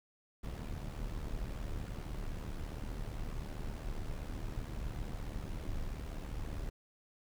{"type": "noise with amplitude modulation", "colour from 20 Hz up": "brown", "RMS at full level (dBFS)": -37, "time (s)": [0.43, 6.7], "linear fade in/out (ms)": 10, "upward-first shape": "sine", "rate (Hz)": 75.3, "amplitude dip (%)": 65, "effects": []}